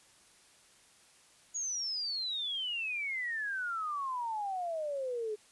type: exponential sweep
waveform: sine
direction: down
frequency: 6800 to 415.3 Hz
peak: -33 dBFS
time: 1.54-5.36 s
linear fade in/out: 20 ms
effects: white hiss -62 dBFS RMS until 5.51 s + resampled to 24000 Hz